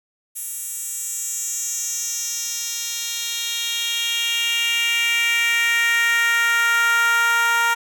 10% pulse tone with high-pass filter sweep, 466.2 Hz, A#4, in tune, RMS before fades -21 dBFS, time 0.35-7.75 s, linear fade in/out 20 ms, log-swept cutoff 9900 to 1100 Hz, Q 3, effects none

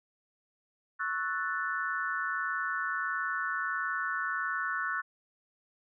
sine chord, F# minor seventh, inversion second, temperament equal, 1108.7 / 1318.5 / 1480 / 1760 Hz, C#6 / E6 / F#6 / A6, 0 / 0 / 0 / 0 cents, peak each -37 / -37 / -33 / -37 dBFS, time 0.99-5.02 s, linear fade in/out 20 ms, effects none

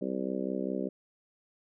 harmonic tone, 65 Hz, C2, 11 cents flat, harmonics 3 / 4 / 5 / 6 / 7 / 8 / 9, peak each -36 / -36 / -38 / -37 / -43 / -40 / -41 dBFS, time 0.01-0.89 s, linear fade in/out 10 ms, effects none

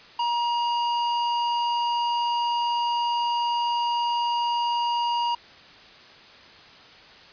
square tone, 949 Hz, A#5, 31 cents sharp, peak -23 dBFS, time 0.19-5.35 s, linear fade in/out 5 ms, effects white hiss -48 dBFS RMS until 7.32 s + resampled to 11025 Hz

